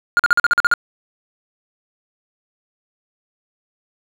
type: tone bursts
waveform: triangle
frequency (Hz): 1418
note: F6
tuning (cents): +26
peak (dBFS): -8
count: 9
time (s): 0.17-0.738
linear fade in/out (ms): 0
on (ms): 24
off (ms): 44
effects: none